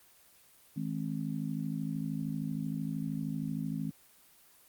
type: harmonic tone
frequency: 53 Hz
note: G#1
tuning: 36 cents sharp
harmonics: 3 / 4 / 5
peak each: -36 / -37 / -38 dBFS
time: 0.76-3.91 s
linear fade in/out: 10 ms
effects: white hiss -61 dBFS RMS until 4.68 s + Opus 24 kbps